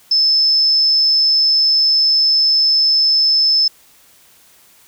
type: tone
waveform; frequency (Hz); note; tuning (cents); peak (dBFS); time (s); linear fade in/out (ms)
sine; 5250; E8; -8; -10; 0.11-3.68; 5
effects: white hiss -49 dBFS RMS until 4.87 s